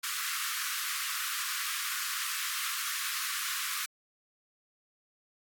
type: high-pass noise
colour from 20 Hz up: pink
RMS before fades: -34 dBFS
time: 0.03-3.86 s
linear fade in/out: 10 ms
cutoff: 1100 Hz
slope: 96 dB/octave
effects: AAC 64 kbps